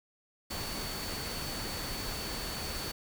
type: tone in noise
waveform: sine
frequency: 4475 Hz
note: C#8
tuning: 16 cents sharp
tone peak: -42 dBFS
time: 0.5-2.92 s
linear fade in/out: 10 ms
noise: pink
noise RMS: -38 dBFS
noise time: 0.5-2.92 s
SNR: -7 dB
effects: none